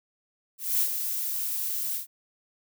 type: noise with ADSR envelope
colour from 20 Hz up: violet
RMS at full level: -23 dBFS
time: 0.58-2.07 s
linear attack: 230 ms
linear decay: 67 ms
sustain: -7 dB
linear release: 120 ms
effects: none